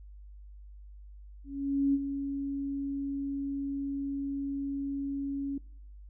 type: tone with ADSR envelope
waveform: sine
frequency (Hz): 277.9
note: C#4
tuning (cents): +4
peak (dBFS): -22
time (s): 1.44-5.58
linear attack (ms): 500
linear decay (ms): 40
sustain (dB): -9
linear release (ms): 4
effects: noise-tail reverb RT60 0.6 s tail -23 dB re dry + added 50 Hz sine -46 dBFS peak until 6.09 s